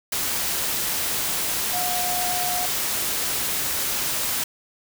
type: tone in noise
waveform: sine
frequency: 720 Hz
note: F#5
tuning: 47 cents flat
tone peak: -27 dBFS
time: 1.73-2.66 s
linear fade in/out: 5 ms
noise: white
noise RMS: -25 dBFS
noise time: 0.12-4.44 s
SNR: -5 dB
effects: none